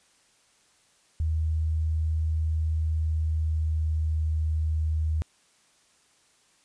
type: tone with pitch glide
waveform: sine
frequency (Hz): 79.1 to 78.37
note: D#2 to D#2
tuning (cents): +29 to +13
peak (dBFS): -23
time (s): 1.2-5.22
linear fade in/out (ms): 0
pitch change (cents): -16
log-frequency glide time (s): 2.81-4.16
effects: white hiss -63 dBFS RMS until 6.64 s + resampled to 22050 Hz